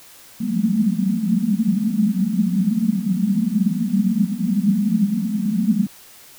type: band-pass noise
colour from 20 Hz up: white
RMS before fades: -19 dBFS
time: 0.4-5.87 s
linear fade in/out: 5 ms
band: 180 to 230 Hz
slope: 96 dB/octave
effects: white hiss -45 dBFS RMS until 6.38 s